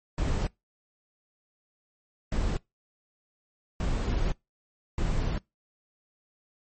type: noise bursts at uneven times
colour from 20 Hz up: brown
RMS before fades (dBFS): -27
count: 4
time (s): 0.18-0.47 / 2.32-2.57 / 3.8-4.32 / 4.98-5.38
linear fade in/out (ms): 2
effects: noise-tail reverb RT60 0.2 s tail -24 dB re dry + MP3 32 kbps